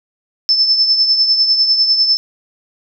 sine tone with tremolo, 5274 Hz, E8, in tune, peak -7 dBFS, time 0.49-2.17 s, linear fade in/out 0 ms, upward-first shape triangle, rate 10 Hz, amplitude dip 60%, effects none

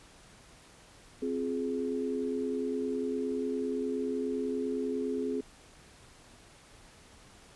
sine chord, F minor, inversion second, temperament just, 261.9 / 349.2 / 419.1 Hz, C4 / F4 / Ab4, +2 / 0 / +16 cents, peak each -33 / -39 / -33 dBFS, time 1.22-5.41 s, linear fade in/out 5 ms, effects pink hiss -56 dBFS RMS until 7.55 s + resampled to 24000 Hz

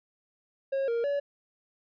triangle tone with pitch steps, 543 / 466.8 / 569 Hz, C#5 / A#4 / C#5, -36 / +2 / +45 cents, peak -24 dBFS, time 0.72-1.2 s, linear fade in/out 10 ms, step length 160 ms, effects resampled to 11025 Hz

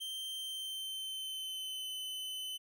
45% pulse tone with pitch glide, 3136 to 3033 Hz, G7 to F#7, 0 to +42 cents, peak -39 dBFS, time 0-2.58 s, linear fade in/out 20 ms, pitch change -58 cents, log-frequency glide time 0.34-1.94 s, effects none

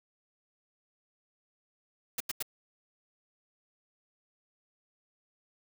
white noise bursts, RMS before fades -33 dBFS, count 3, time 2.18-2.426 s, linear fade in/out 5 ms, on 24 ms, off 87 ms, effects none

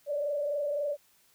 sine tone with frequency modulation, 581 Hz, D5, 19 cents flat, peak -28 dBFS, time 0.06-0.97 s, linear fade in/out 50 ms, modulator 23.8 Hz, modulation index 0.81, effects white hiss -65 dBFS RMS until 1.34 s

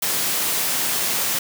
white high-pass noise, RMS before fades -22 dBFS, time 0.02-1.39 s, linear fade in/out 5 ms, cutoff 120 Hz, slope 24 dB/octave, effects none

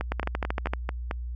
two click trains, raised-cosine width 0.5 ms, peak -12 / -14 dBFS, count 9 / 6, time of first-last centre 0.12-0.735 / 0.01-1.111 s, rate 13 / 4.54 Hz, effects added 60 Hz sine -31 dBFS peak until 1.35 s

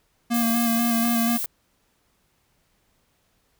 square tone with vibrato, 233.1 Hz, A#3, in tune, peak -21 dBFS, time 0.3-1.38 s, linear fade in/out 20 ms, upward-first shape square, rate 4.1 Hz, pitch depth 21 cents each way
violet noise, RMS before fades -28 dBFS, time 0.34-1.46 s, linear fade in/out 5 ms
clicks, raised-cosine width 0.5 ms, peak -22 dBFS, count 2, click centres 1.054 / 1.444 s
effects pink hiss -67 dBFS RMS until 3.59 s

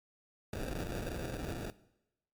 pink noise with sample-and-hold, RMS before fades -39 dBFS, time 0.53-1.7 s, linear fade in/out 2 ms, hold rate 1050 Hz, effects noise-tail reverb RT60 0.9 s tail -19 dB re dry + MP3 96 kbps

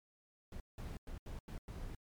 brown noise bursts at uneven times, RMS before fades -45 dBFS, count 6, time 0.52-0.6 / 0.78-0.97 / 1.07-1.18 / 1.26-1.39 / 1.48-1.58 / 1.68-1.95 s, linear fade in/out 2 ms, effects MP3 96 kbps

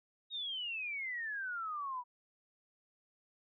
sine exponential sweep, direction down, 3787 to 963 Hz, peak -37 dBFS, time 0.3-2.04 s, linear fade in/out 50 ms, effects none

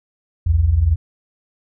sine tone pair together, 61.74 / 83.24 Hz, B1 / E2, 0 / +17 cents, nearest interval perfect fourth, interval 517 cents, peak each -18 / -13 dBFS, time 0.46-0.96 s, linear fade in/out 10 ms, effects none

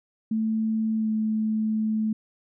sine tone with pitch glide, 220.4 to 217.6 Hz, A3 to A3, +3 to -19 cents, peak -22 dBFS, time 0.31-2.13 s, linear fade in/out 5 ms, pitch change -22 cents, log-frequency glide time 0.97-1.09 s, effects none

